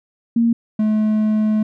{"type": "tone pair in turn", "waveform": ["sine", "triangle"], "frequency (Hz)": [232.3, 214.9], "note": ["A#3", "A3"], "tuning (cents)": [-6, -41], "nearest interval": "minor second", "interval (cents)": 135, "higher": "first", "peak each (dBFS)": -12, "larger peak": "neither", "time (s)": [[0.36, 0.53], [0.79, 1.63]], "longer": "second", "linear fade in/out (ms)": 5, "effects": []}